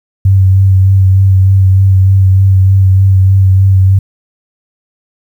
sine tone with vibrato, 95.7 Hz, G2, 41 cents flat, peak -3 dBFS, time 0.25-3.99 s, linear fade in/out 5 ms, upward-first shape sine, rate 3.3 Hz, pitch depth 23 cents each way, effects 7-bit

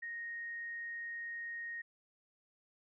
sine tone, 1864.7 Hz, A#6, in tune, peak -40 dBFS, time 0.02-1.82 s, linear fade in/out 10 ms, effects none

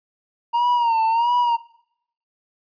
triangle tone with vibrato, 932.3 Hz, A#5, in tune, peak -14 dBFS, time 0.53-1.57 s, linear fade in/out 20 ms, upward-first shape sine, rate 1.5 Hz, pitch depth 79 cents each way, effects noise-tail reverb RT60 0.7 s tail -21 dB re dry + resampled to 11025 Hz

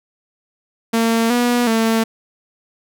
sawtooth tone with pitch steps, 228 / 242.4 / 224.8 Hz, A#3 / B3 / A3, -38 / -32 / +37 cents, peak -10 dBFS, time 0.93-2.04 s, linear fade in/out 10 ms, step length 370 ms, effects none

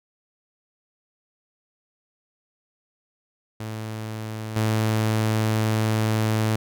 sawtooth tone with level steps, 109.5 Hz, A2, 8 cents flat, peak -26 / -16 dBFS, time 3.6-6.56 s, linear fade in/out 5 ms, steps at 4.56 s, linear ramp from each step 5 ms, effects none

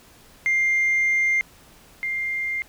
sine tone pair in turn, 2100 / 2100 Hz, C7 / C7, +6 / +6 cents, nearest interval unison, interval 0 cents, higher neither, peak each -16 / -23 dBFS, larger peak first, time 0.46-1.41 / 2.03-2.62 s, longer first, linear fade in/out 0 ms, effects tanh soft clip ceiling -15 dBFS + pink hiss -51 dBFS RMS until 2.68 s

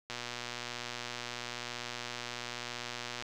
click train, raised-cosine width 0.2 ms, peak -21 dBFS, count 379, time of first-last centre 0.1-3.224 s, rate 121 Hz, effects none

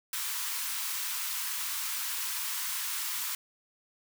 white high-pass noise, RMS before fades -34 dBFS, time 0.13-3.35 s, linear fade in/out 2 ms, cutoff 890 Hz, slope 96 dB/octave, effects none

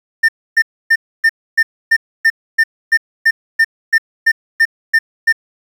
triangle tone bursts, 1804 Hz, A6, 43 cents sharp, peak -5 dBFS, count 16, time 0.23-5.326 s, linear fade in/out 10 ms, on 56 ms, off 280 ms, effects 7-bit

